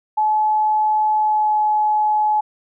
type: tone with pitch glide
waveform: sine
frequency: 857 to 850.6 Hz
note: A5 to G#5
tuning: -46 to +41 cents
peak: -14 dBFS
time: 0.17-2.41 s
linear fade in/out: 10 ms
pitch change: -13 cents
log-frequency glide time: 1.16-1.58 s
effects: none